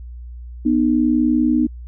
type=tone pair together; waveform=sine; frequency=244.7 / 304.8 Hz; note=B3 / D#4; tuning=-16 / -36 cents; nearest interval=major third; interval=380 cents; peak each=-16 dBFS; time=0.65-1.67 s; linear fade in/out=10 ms; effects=added 60 Hz sine -31 dBFS peak until 1.87 s